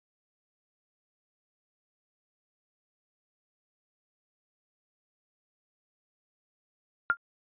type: tone with exponential decay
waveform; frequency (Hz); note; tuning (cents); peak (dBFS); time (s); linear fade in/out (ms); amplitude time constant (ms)
sine; 1399; F6; +3; -16; 7.1-7.17; 0; 15
effects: resampled to 8000 Hz